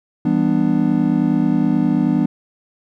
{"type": "chord", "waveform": "triangle", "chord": "E minor seventh", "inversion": "none", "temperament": "just", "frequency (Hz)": [164.81, 197.78, 247.2, 296.7], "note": ["E3", "G3", "B3", "D4"], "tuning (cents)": [0, 16, 2, 18], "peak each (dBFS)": [-19, -18, -16, -17], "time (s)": [0.25, 2.26], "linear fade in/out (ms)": 5, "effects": []}